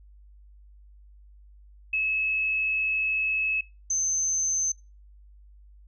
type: tone pair in turn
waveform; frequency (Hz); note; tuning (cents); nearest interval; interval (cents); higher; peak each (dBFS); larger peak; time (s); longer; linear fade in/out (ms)
sine; 2586 / 6218; E7 / G8; -34 / -15; octave + minor third; 1519; second; -23; neither; 1.93-3.61 / 3.9-4.72; first; 5
effects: noise-tail reverb RT60 0.3 s tail -24 dB re dry + added 50 Hz sine -49 dBFS peak until 5.87 s